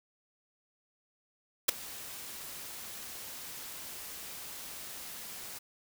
white noise with ADSR envelope, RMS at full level -21 dBFS, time 1.68-5.59 s, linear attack 11 ms, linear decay 7 ms, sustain -23 dB, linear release 11 ms, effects none

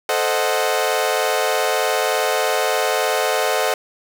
sawtooth chord, A diminished seventh, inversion none, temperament equal, 440 / 523.3 / 622.3 / 740 Hz, A4 / C5 / Eb5 / Gb5, 0 / 0 / 0 / 0 cents, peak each -19 dBFS, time 0.09-3.74 s, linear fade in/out 2 ms, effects none

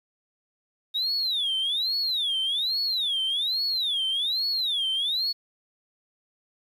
sine tone with vibrato, 3687 Hz, A#7, 20 cents flat, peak -22 dBFS, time 0.94-5.33 s, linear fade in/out 20 ms, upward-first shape sine, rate 1.2 Hz, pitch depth 300 cents each way, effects tanh soft clip ceiling -21 dBFS + 9-bit

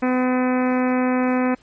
harmonic tone, 253.2 Hz, B3, 43 cents sharp, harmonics 1 / 2 / 3 / 4 / 5 / 6 / 7 / 8 / 9 / 10, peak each -18 / -24 / -28 / -30 / -32 / -34 / -35 / -36 / -37 / -38 dBFS, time 0.02-1.55 s, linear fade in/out 10 ms, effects pink hiss -56 dBFS RMS until 1.62 s + MP3 32 kbps

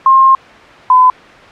sine tone pair in turn, 1064 / 1011.9 Hz, C6 / B5, +29 / +42 cents, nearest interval minor second, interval 87 cents, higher first, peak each -3 dBFS, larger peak neither, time 0.06-0.35 / 0.9-1.1 s, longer first, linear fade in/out 2 ms, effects white hiss -35 dBFS RMS until 1.51 s + low-pass 2000 Hz 12 dB/octave

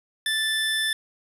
square tone pair together, 1760 / 3520 Hz, A6 / A7, 0 / 0 cents, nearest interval octave, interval 1200 cents, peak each -26 dBFS, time 0.26-0.93 s, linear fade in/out 2 ms, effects resampled to 32000 Hz + 8-bit

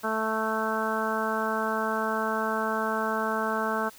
harmonic tone, 220 Hz, A3, in tune, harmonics 1 / 2 / 3 / 4 / 5 / 6 / 7, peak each -33 / -33 / -33 / -33 / -33 / -33 / -33 dBFS, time 0.03-3.9 s, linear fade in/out 20 ms, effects white hiss -51 dBFS RMS until 3.98 s

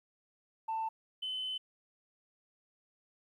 sine tone pair in turn, 890 / 3039 Hz, A5 / F#7, +20 / +46 cents, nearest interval octave + major sixth, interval 2126 cents, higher second, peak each -31 / -34 dBFS, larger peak first, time 0.68-0.89 / 1.22-1.58 s, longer second, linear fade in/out 10 ms, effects tanh soft clip ceiling -30 dBFS + 12-bit

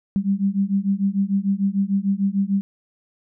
sine beating tone pair, 193.9 / 200.6 Hz, G3 / G3, -19 / +40 cents, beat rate 6.7 Hz, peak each -21 dBFS, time 0.16-2.61 s, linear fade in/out 0 ms, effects none

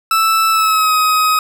40% pulse tone with pitch glide, 1318.5 to 1262.6 Hz, E6 to D#6, 0 to +25 cents, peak -10 dBFS, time 0.11-1.39 s, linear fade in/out 2 ms, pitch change -75 cents, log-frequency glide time 0.51-0.93 s, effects none

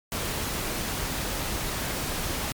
pink noise, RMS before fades -30 dBFS, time 0.12-2.52 s, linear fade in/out 0 ms, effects MP3 96 kbps

